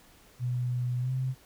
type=tone with pitch glide; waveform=sine; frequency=123.7 to 130.08 Hz; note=B2 to C3; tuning=+3 to -10 cents; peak=-27 dBFS; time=0.39-1.35 s; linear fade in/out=50 ms; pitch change=+87 cents; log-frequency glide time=1-1.11 s; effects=pink hiss -58 dBFS RMS until 1.45 s